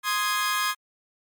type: chord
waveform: sawtooth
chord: Ab major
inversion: first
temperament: equal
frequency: 1046.5 / 1244.5 / 1661.2 Hz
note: C6 / Eb6 / Ab6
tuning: 0 / 0 / 0 cents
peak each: -24 dBFS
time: 0.03-0.75 s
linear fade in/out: 50 ms
effects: MP3 96 kbps